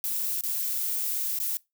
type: noise with dropouts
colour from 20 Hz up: violet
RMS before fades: -29 dBFS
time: 0.04-1.57 s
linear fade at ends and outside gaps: 0 ms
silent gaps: 0.41-0.436 / 1.388-1.401 s
effects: noise-tail reverb RT60 0.2 s tail -22 dB re dry